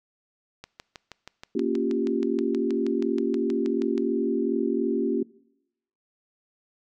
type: click train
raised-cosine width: 0.2 ms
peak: -22 dBFS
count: 22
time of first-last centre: 0.64-3.979 s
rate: 6.29 Hz
type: chord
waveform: sine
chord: G half-diminished seventh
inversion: first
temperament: equal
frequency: 233.1 / 277.2 / 349.2 / 392 Hz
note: Bb3 / Db4 / F4 / G4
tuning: 0 / 0 / 0 / 0 cents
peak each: -28 / -28 / -28 / -28 dBFS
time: 1.55-5.23 s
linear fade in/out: 5 ms
effects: noise-tail reverb RT60 0.8 s tail -22 dB re dry